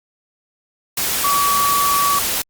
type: tone in noise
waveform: sine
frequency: 1140 Hz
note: C#6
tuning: 48 cents sharp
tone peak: -15 dBFS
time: 1.24-2.19 s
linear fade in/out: 5 ms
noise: white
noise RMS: -20 dBFS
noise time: 0.97-2.42 s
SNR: +2 dB
effects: Opus 48 kbps